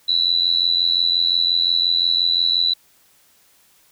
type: tone with amplitude modulation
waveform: sine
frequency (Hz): 3963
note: B7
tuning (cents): +5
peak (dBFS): -11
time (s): 0.08-2.74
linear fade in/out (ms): 10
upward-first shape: sine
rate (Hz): 85.7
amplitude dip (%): 90
effects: white hiss -56 dBFS RMS until 3.91 s